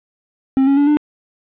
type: tone with pitch steps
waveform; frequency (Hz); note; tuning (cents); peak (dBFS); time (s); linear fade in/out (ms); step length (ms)
triangle; 266.8 / 276.7 / 286.9 / 297.6; C4 / C#4 / D4 / D4; +34 / -3 / -40 / +23; -8; 0.57-0.97; 0; 100
effects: resampled to 8000 Hz + 8-bit